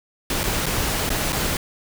pink noise with dropouts, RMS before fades -23 dBFS, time 0.3-1.57 s, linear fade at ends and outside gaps 2 ms, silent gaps 0.433-0.438 / 0.659-0.664 / 1.093-1.102 / 1.323-1.328 s, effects none

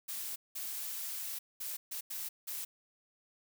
blue noise bursts at uneven times, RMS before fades -40 dBFS, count 6, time 0.08-0.36 / 0.55-1.39 / 1.6-1.77 / 1.91-2.01 / 2.1-2.29 / 2.47-2.65 s, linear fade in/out 10 ms, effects none

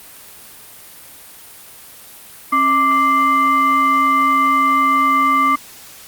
sine tone with frequency modulation, 1174.7 Hz, D6, in tune, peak -11 dBFS, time 2.52-5.56 s, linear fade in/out 10 ms, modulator 904 Hz, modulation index 0.63, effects white hiss -39 dBFS RMS until 6.07 s + Opus 32 kbps

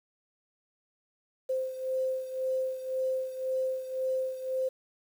sine beating tone pair, 520 / 521.9 Hz, C5 / C5, -11 / -4 cents, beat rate 1.9 Hz, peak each -30 / -35 dBFS, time 1.49-4.69 s, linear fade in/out 10 ms, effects 9-bit

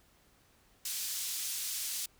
pink band-pass noise, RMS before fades -37 dBFS, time 0.85-2.06 s, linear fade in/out 5 ms, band 4800 to 16000 Hz, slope 12 dB/octave, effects pink hiss -66 dBFS RMS until 2.19 s

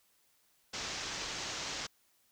white low-pass noise, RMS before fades -40 dBFS, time 0.73-1.87 s, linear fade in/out 10 ms, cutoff 6700 Hz, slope 48 dB/octave, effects white hiss -71 dBFS RMS until 2.31 s

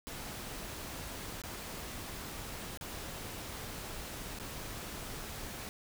pink noise with dropouts, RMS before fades -43 dBFS, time 0.07-5.69 s, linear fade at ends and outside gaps 0 ms, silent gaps 1.418-1.437 / 2.774-2.811 / 4.388-4.398 s, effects none

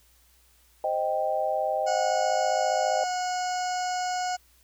sine chord, C minor, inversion none, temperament equal, 523.3 / 622.3 / 784 Hz, C5 / Eb5 / G5, 0 / 0 / 0 cents, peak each -31 / -27 / -28 dBFS, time 0.84-3.04 s, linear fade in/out 2 ms
harmonic tone, 729 Hz, F#5, 26 cents flat, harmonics 1 / 2 / 3 / 4 / 6 / 7 / 8 / 9 / 10, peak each -27 / -37 / -44 / -44 / -43 / -40 / -47 / -44 / -42 dBFS, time 1.86-4.37 s, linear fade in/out 20 ms
effects added 60 Hz sine -62 dBFS peak until 4.63 s + white hiss -62 dBFS RMS until 4.63 s

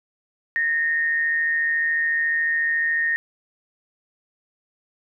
sine tone with amplitude modulation, 1843 Hz, A#6, 20 cents flat, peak -17 dBFS, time 0.56-3.16 s, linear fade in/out 0 ms, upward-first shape sine, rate 154 Hz, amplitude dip 40%, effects none

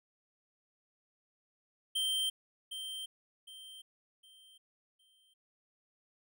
square tone with echo, 3136 Hz, G7, in tune, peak -31 dBFS, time 1.95-2.3 s, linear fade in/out 10 ms, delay 760 ms, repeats 4, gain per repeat -9 dB, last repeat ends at 5.34 s, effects none

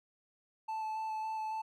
triangle tone with vibrato, 875 Hz, A5, 10 cents flat, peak -33 dBFS, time 0.68-1.62 s, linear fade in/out 10 ms, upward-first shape square, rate 3.6 Hz, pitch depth 9 cents each way, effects none

